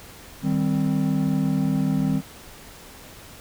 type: chord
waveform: triangle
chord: C minor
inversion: first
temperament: equal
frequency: 155.56 / 196 / 261.6 Hz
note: Eb3 / G3 / C4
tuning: 0 / 0 / 0 cents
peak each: -22 dBFS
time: 0.42-2.22 s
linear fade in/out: 50 ms
effects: pink hiss -44 dBFS RMS until 3.4 s